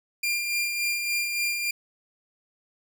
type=tone with tremolo; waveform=sawtooth; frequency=2395 Hz; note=D7; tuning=33 cents sharp; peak=-20 dBFS; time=0.23-1.71 s; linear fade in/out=5 ms; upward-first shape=sine; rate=3.5 Hz; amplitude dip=40%; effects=none